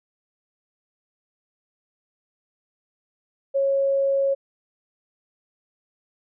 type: tone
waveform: sine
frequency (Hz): 549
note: C#5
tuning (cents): -17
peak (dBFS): -18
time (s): 3.54-4.35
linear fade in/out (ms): 20
effects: none